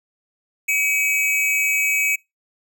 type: tone pair together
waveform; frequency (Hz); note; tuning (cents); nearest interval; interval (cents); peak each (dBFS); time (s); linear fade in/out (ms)
square; 2272 / 2550; C#7 / D#7; +42 / +42; major second; 200; -21 / -21; 0.68-2.16; 10
effects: noise-tail reverb RT60 0.2 s tail -23 dB re dry